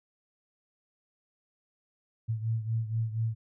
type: beating tone pair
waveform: sine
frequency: 111.6 / 115.8 Hz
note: A2 / A#2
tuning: +25 / -11 cents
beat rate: 4.2 Hz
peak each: -29 / -34 dBFS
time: 2.28-3.35 s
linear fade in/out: 20 ms
effects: none